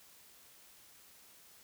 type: silence
effects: white hiss -60 dBFS RMS until 1.63 s